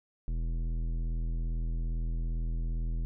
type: tone with tanh clipping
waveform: sine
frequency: 41.2 Hz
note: E1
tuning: in tune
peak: -31 dBFS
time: 0.28-3.05 s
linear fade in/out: 0 ms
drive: 13 dB
effects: none